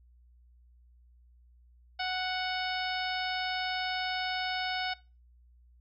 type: harmonic tone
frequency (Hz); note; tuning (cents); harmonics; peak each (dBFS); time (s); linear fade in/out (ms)
740; F#5; 0; 1 / 2 / 3 / 4 / 5 / 6 / 7; -34 / -37 / -39 / -40 / -41 / -42 / -42; 1.99-4.94; 10
effects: noise-tail reverb RT60 0.3 s tail -21 dB re dry + added 60 Hz sine -57 dBFS peak until 5.8 s